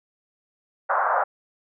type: band-pass noise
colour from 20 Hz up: pink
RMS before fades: -22 dBFS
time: 0.89-1.24 s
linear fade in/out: 10 ms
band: 580 to 1500 Hz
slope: 48 dB/octave
effects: none